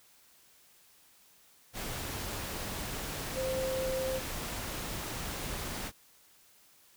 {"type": "tone in noise", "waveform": "sine", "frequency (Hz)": 523.3, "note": "C5", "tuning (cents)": 0, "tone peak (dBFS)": -31, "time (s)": [3.34, 4.21], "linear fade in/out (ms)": 50, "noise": "pink", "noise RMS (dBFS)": -38, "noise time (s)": [1.73, 5.92], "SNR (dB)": 4, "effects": ["white hiss -62 dBFS RMS until 6.96 s"]}